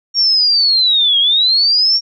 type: linear two-way sweep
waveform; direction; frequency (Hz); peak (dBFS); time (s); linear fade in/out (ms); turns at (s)
sine; down then up; 5588 to 3219 to 5588; -9; 0.14-2.01; 50; 1.19
effects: none